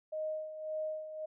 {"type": "tone with tremolo", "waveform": "sine", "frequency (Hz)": 622.3, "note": "D#5", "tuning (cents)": 0, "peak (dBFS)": -33, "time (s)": [0.12, 1.26], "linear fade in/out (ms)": 10, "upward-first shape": "sine", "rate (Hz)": 1.8, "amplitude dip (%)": 65, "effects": []}